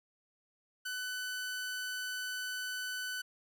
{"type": "tone", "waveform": "sawtooth", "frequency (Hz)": 1500, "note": "F#6", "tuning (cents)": 23, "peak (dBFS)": -33, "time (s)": [0.85, 3.22], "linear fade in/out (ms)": 10, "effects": []}